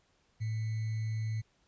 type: tone with sample-and-hold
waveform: sine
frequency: 110 Hz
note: A2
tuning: in tune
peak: -31 dBFS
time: 0.4-1.42 s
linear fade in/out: 20 ms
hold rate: 2100 Hz
effects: pink hiss -71 dBFS RMS until 1.67 s + resampled to 16000 Hz